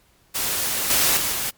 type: noise with level steps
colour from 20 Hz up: white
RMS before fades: -24 / -18 / -23 / -25 dBFS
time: 0.34-1.51 s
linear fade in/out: 20 ms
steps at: 0.9 / 1.17 / 1.32 s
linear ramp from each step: 2 ms
effects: pink hiss -59 dBFS RMS until 1.57 s + MP3 96 kbps